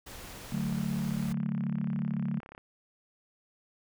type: noise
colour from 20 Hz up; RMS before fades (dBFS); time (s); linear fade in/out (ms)
pink; -45; 0.06-1.33; 10
type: click train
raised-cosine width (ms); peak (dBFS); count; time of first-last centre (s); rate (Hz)
0.5; -32; 71; 0.52-2.579; 34
type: chord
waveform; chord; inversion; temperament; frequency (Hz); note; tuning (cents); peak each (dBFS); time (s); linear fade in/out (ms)
sine; D major; none; equal; 146.83 / 185 / 220; D3 / F#3 / A3; 0 / 0 / 0; -34 / -33 / -33; 0.52-2.4; 5
effects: none